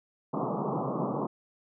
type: band-pass noise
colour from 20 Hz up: pink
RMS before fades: -31 dBFS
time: 0.33-1.27 s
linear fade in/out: 10 ms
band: 130 to 1200 Hz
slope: 96 dB/octave
effects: none